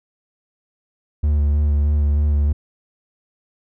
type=tone with vibrato; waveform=triangle; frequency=73.42 Hz; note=D2; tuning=in tune; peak=-12 dBFS; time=1.23-2.53 s; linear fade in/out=10 ms; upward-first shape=square; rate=3.2 Hz; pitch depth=18 cents each way; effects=none